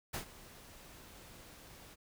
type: noise with ADSR envelope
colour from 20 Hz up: pink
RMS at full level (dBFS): -38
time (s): 0.13-1.96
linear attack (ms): 15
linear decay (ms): 100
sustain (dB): -17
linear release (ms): 30
effects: none